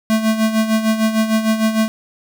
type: tone with tremolo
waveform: square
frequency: 220 Hz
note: A3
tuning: in tune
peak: -12 dBFS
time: 0.1-1.88 s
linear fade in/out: 0 ms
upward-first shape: sine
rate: 6.6 Hz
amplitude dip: 65%
effects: none